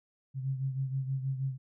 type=beating tone pair; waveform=sine; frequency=132.9 / 139.2 Hz; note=C3 / C#3; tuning=+27 / +8 cents; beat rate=6.3 Hz; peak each=-31 / -38 dBFS; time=0.34-1.58 s; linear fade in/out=50 ms; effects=none